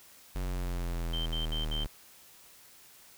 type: linear sweep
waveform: square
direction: down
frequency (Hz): 46.25 to 37.19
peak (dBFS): -32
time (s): 0.35-1.87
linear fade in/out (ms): 10
type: tone bursts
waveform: sine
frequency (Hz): 3128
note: G7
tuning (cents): -4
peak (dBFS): -34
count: 4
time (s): 1.13-1.842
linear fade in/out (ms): 5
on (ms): 130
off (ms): 64
effects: white hiss -56 dBFS RMS until 3.17 s